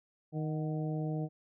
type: harmonic tone with a mistuned harmonic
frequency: 155.56 Hz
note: D#3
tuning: in tune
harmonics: 1 / 2 / 3 / 4 / 5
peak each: -33 / -39 / -43 / -45 / -47 dBFS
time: 0.32-1.29 s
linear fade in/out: 50 ms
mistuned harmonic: 5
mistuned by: -65 cents
effects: none